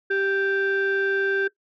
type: tone pair together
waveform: sine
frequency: 392 / 1568 Hz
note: G4 / G6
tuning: 0 / 0 cents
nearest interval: 2 octaves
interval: 2400 cents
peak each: -21 dBFS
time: 0.1-1.48 s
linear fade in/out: 10 ms
effects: noise-tail reverb RT60 0.1 s tail -19 dB re dry + tanh soft clip ceiling -17 dBFS